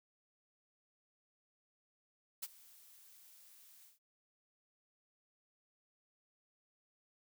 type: noise with ADSR envelope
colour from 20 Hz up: blue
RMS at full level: -40 dBFS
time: 2.42-3.99 s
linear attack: 13 ms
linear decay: 36 ms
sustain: -21 dB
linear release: 140 ms
effects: none